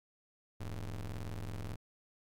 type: ring-modulated tone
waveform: 40% pulse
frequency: 63.5 Hz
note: B1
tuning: 49 cents sharp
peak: -35 dBFS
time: 0.6-1.76 s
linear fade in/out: 10 ms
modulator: 40.9 Hz
effects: AAC 64 kbps